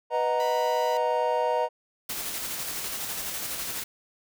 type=chord; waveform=triangle; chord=B major seventh; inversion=none; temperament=equal; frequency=493.9 / 622.3 / 740 / 932.3 Hz; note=B4 / D#5 / F#5 / A#5; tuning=0 / 0 / 0 / 0 cents; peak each=-26 / -26 / -31 / -25 dBFS; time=0.1-1.69 s; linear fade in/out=50 ms
type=tone; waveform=10% pulse; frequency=987.8 Hz; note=B5; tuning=in tune; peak=-29 dBFS; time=0.4-0.97 s; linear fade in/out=0 ms
type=noise with tremolo; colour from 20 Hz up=white; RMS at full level=-32 dBFS; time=2.09-3.84 s; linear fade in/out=5 ms; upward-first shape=square; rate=12 Hz; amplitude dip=25%
effects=none